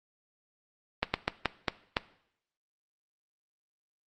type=slowing click train; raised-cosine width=0.3 ms; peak=-9 dBFS; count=6; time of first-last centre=1.03-1.969 s; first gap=110 ms; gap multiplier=1.27; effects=noise-tail reverb RT60 0.7 s tail -17 dB re dry + Opus 24 kbps